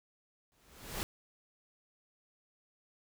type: noise with exponential growth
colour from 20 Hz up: pink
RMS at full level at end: -35 dBFS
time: 0.52-1.03 s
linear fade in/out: 0 ms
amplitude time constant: 110 ms
effects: none